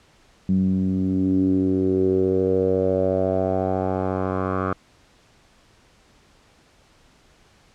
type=tone with low-pass filter sweep; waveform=10% pulse; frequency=94 Hz; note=F#2; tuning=28 cents sharp; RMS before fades=-21 dBFS; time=0.49-4.73 s; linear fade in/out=0 ms; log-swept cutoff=190 to 1200 Hz; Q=4.7; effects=pink hiss -56 dBFS RMS until 7.74 s + low-pass 7000 Hz 12 dB/octave